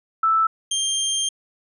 sine / 20% pulse tone pair in turn, 1318.5 / 3183 Hz, E6 / G7, 0 / +26 cents, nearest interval octave + minor third, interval 1526 cents, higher second, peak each -15 dBFS, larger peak neither, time 0.23-0.47 / 0.71-1.29 s, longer second, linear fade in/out 5 ms, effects resampled to 24000 Hz

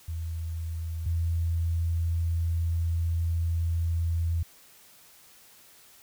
sine tone pair in turn, 82 / 83.53 Hz, E2 / E2, -9 / +23 cents, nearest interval unison, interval 32 cents, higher second, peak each -30 / -24 dBFS, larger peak second, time 0.08-1.06 / 1.06-4.43 s, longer second, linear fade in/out 5 ms, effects white hiss -55 dBFS RMS until 6.02 s

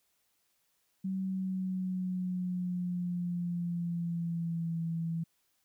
sine tone with pitch glide, 190 to 165.4 Hz, F#3 to E3, +46 to +6 cents, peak -31 dBFS, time 1.04-5.24 s, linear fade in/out 10 ms, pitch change -240 cents, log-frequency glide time 1.2-4.8 s, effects white hiss -75 dBFS RMS until 5.64 s

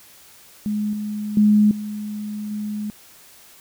sine tone with level steps, 210 Hz, G#3, 19 cents sharp, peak -20 / -24 / -11 / -26 / -24 dBFS, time 0.66-2.9 s, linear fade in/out 0 ms, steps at 0.93 / 1.37 / 1.71 / 2.51 s, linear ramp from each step 2 ms, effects white hiss -48 dBFS RMS until 3.6 s

